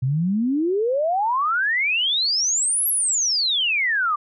sine exponential two-way sweep, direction up then down, 123.1 to 11690 to 1159 Hz, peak -18 dBFS, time 0.02-4.16 s, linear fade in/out 10 ms, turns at 2.88 s, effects none

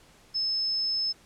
sine tone, 5220 Hz, E8, 18 cents flat, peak -25 dBFS, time 0.34-1.13 s, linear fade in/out 20 ms, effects pink hiss -57 dBFS RMS until 1.25 s + low-pass 10000 Hz 12 dB/octave

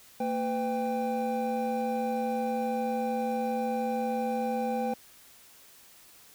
triangle tone cluster, 228.2 / 504 / 793 Hz, A#3 / B4 / G5, -37 / +35 / +20 cents, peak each -30 dBFS, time 0.2-4.94 s, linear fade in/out 5 ms, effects white hiss -55 dBFS RMS until 6.34 s

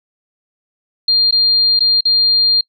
sine tone with dropouts, 4200 Hz, C8, 6 cents sharp, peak -9 dBFS, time 1.08-2.61 s, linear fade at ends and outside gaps 5 ms, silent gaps 1.31-1.324 / 1.793-1.805 / 2.008-2.053 s, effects noise-tail reverb RT60 0.1 s tail -25 dB re dry

